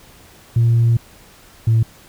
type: tone pair in turn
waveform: sine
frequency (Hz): 116.54 / 112.96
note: A#2 / A2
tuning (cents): 0 / +46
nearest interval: minor second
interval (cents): 54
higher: first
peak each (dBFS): -9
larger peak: neither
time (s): 0.56-0.97 / 1.67-1.83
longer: first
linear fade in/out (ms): 5
effects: tanh soft clip ceiling -8 dBFS + pink hiss -46 dBFS RMS until 2.08 s